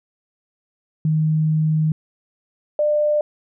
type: tone pair in turn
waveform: sine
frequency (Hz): 156.1 / 597.6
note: D#3 / D5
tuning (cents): +6 / +30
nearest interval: octave + major seventh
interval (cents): 2324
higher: second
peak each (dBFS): -15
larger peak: neither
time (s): 1.05-1.92 / 2.79-3.21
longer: first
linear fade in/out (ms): 2
effects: none